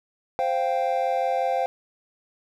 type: chord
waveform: triangle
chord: C suspended fourth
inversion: none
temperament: equal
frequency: 523.3 / 698.5 / 784 Hz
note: C5 / F5 / G5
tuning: 0 / 0 / 0 cents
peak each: -24 dBFS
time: 0.39-1.66 s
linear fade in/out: 0 ms
effects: none